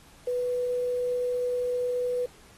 sine tone with quantisation, 493.9 Hz, B4, in tune, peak -25 dBFS, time 0.27-2.26 s, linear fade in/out 5 ms, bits 8, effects pink hiss -55 dBFS RMS until 2.57 s + AAC 32 kbps

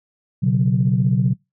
sine chord, B suspended second, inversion none, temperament just, 123.47 / 138.9 / 185.21 Hz, B2 / C#3 / F#3, 0 / +4 / +2 cents, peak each -18 dBFS, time 0.42-1.34 s, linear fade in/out 20 ms, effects noise-tail reverb RT60 0.2 s tail -23 dB re dry + tanh soft clip ceiling -6 dBFS

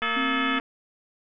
harmonic tone, 430.8 Hz, A4, 37 cents flat, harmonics 3 / 4 / 5 / 6 / 7 / 8, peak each -28 / -30 / -32 / -34 / -35 / -36 dBFS, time 0.02-0.59 s, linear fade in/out 5 ms
click train, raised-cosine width 0.5 ms, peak -19 dBFS, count 134, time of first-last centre 0.02-0.598 s, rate 230 Hz
sine tone, 264.6 Hz, C4, 20 cents sharp, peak -27 dBFS, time 0.16-0.6 s, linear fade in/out 10 ms
effects none

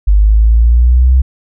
sine linear sweep, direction up, 49.56 to 65.41 Hz, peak -4 dBFS, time 0.07-1.22 s, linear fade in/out 10 ms, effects none

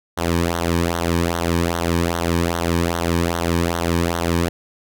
sawtooth tone with flanger, 85 Hz, F2, 46 cents flat, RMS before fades -20 dBFS, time 0.17-4.49 s, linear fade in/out 10 ms, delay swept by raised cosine 0.4 to 1.5 ms, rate 2.5 Hz, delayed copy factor -0.8, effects none

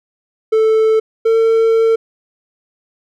triangle tone pair in turn, 440 / 451.1 Hz, A4 / A4, 0 / +43 cents, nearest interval unison, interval 43 cents, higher second, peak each -7 dBFS, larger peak neither, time 0.52-1 / 1.25-1.96 s, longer second, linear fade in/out 10 ms, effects none

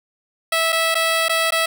10% pulse tone with dropouts, 654 Hz, E5, 14 cents flat, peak -8 dBFS, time 0.52-1.66 s, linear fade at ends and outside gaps 5 ms, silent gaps 0.723-0.726 / 0.945-0.952 / 1.284-1.294 / 1.507-1.521 s, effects none

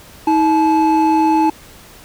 triangle tone pair together, 318.8 / 863 Hz, D#4 / A5, +42 / -34 cents, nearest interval octave + perfect fourth, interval 1724 cents, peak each -11 dBFS, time 0.27-1.5 s, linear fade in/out 5 ms, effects tanh soft clip ceiling -1 dBFS + pink hiss -41 dBFS RMS until 2.04 s

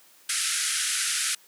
white band-pass noise, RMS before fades -27 dBFS, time 0.29-1.35 s, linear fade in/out 5 ms, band 1300 to 11000 Hz, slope 96 dB/octave, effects white hiss -56 dBFS RMS until 1.47 s + high-pass 200 Hz 12 dB/octave

